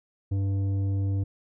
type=tone with tanh clipping; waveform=sine; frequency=98 Hz; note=G2; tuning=in tune; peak=-25 dBFS; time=0.31-1.24 s; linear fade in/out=10 ms; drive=9 dB; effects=none